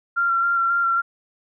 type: tone with vibrato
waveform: sine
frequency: 1375 Hz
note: F6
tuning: 27 cents flat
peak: -17 dBFS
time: 0.16-1.02 s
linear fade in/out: 20 ms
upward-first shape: square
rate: 3.7 Hz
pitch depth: 16 cents each way
effects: none